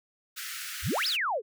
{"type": "high-pass noise", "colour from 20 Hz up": "pink", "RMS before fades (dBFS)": -38, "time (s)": [0.36, 1.17], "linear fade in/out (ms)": 20, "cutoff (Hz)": 1300, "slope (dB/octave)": 96}
{"type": "exponential two-way sweep", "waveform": "sine", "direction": "up then down", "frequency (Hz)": [51.2, 5450, 387.4], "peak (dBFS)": -26, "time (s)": [0.82, 1.42], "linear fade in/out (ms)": 50, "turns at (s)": 1.07}
{"effects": []}